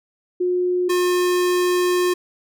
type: tone pair in turn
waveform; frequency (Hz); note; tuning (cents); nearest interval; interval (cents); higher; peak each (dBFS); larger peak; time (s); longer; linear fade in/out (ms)
sine / square; 360 / 358.6; F#4 / F4; -47 / +46; unison; 7; first; -17 / -17; neither; 0.4-0.89 / 0.89-2.14; second; 10
effects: none